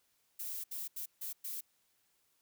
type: noise bursts at uneven times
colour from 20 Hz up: violet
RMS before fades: -41 dBFS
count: 5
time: 0.39-0.64 / 0.71-0.88 / 0.96-1.06 / 1.21-1.33 / 1.44-1.61 s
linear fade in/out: 10 ms
effects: white hiss -75 dBFS RMS until 2.41 s